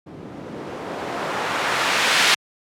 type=noise with low-pass filter sweep; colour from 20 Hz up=blue; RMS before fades=-23 dBFS; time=0.06-2.35 s; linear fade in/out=10 ms; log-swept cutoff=210 to 3000 Hz; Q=0.77; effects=high-pass 100 Hz 12 dB/octave